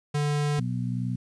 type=tone; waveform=square; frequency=146.83 Hz; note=D3; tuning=in tune; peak=-24 dBFS; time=0.14-0.6 s; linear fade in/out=10 ms
type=harmonic tone; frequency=61.4 Hz; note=B1; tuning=9 cents flat; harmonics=2 / 3 / 4; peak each=-28 / -32 / -34 dBFS; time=0.58-1.16 s; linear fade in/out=5 ms
effects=resampled to 22050 Hz + 10-bit